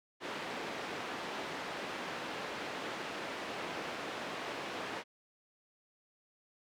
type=band-pass noise; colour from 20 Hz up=pink; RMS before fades=-41 dBFS; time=0.2-5.04 s; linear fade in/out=50 ms; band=300 to 3200 Hz; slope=12 dB/octave; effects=none